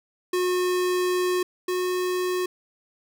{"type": "tone pair in turn", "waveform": "square", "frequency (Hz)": [362.4, 363.9], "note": ["F#4", "F#4"], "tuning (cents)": [-36, -29], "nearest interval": "unison", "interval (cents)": 7, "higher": "second", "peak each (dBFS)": [-22, -24], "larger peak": "first", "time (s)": [[0.33, 1.43], [1.68, 2.46]], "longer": "first", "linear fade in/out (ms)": 5, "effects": []}